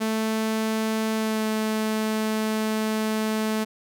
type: tone with pitch glide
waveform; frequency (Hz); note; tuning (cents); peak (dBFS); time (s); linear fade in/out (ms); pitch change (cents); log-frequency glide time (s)
sawtooth; 220 to 217.6; A3 to A3; 0 to -19; -19; 0-3.65; 20; -19; 1.15-1.45
effects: none